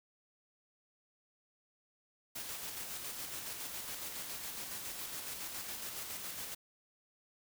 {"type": "noise with tremolo", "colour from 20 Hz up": "white", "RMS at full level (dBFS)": -42, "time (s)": [2.35, 6.55], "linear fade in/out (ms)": 10, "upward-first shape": "square", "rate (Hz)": 7.2, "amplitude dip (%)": 30, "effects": []}